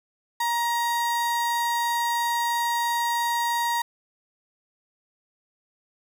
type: tone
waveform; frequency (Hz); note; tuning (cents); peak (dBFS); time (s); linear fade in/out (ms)
35% pulse; 943; A#5; +20; -21; 0.4-3.82; 5
effects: none